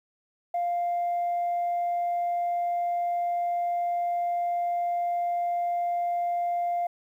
sine tone, 698.5 Hz, F5, in tune, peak -23 dBFS, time 0.54-6.87 s, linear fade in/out 5 ms, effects tanh soft clip ceiling -22 dBFS + 10-bit

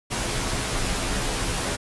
pink noise with comb filter, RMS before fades -26 dBFS, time 0.1-1.77 s, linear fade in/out 20 ms, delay 13 ms, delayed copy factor -0.65, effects resampled to 24000 Hz

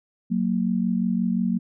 sine tone pair together, 185 / 230.7 Hz, F#3 / A#3, 0 / -18 cents, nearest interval major third, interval 382 cents, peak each -23 dBFS, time 0.3-1.59 s, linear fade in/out 20 ms, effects none

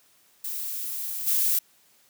violet noise with level steps, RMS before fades -32 / -23 dBFS, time 0.44-1.59 s, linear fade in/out 5 ms, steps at 1.26 s, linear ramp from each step 20 ms, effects white hiss -61 dBFS RMS until 2.09 s + high-pass 80 Hz 12 dB/octave

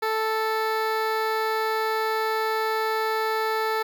15% pulse tone with notch filter, 440 Hz, A4, in tune, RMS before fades -25 dBFS, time 0.02-3.83 s, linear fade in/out 10 ms, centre 8200 Hz, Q 0.58, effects none

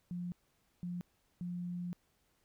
sine tone bursts at uneven times, 176.4 Hz, F3, 18 cents sharp, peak -37 dBFS, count 3, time 0.11-0.32 / 0.83-1.01 / 1.41-1.93 s, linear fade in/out 0 ms, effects pink hiss -75 dBFS RMS until 2.44 s

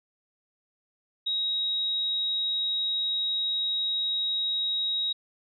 sine tone, 3802 Hz, A#7, 33 cents sharp, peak -25 dBFS, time 1.26-5.13 s, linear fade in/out 10 ms, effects none

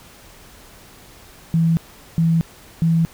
sine tone bursts, 164.81 Hz, E3, in tune, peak -13 dBFS, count 3, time 1.54-3.05 s, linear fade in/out 0 ms, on 230 ms, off 410 ms, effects pink hiss -45 dBFS RMS until 3.13 s

